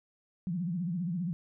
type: tone with vibrato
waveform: sine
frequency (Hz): 174.61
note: F3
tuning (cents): 0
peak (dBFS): -30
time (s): 0.47-1.33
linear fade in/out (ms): 0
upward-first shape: sine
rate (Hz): 15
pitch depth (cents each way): 150
effects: none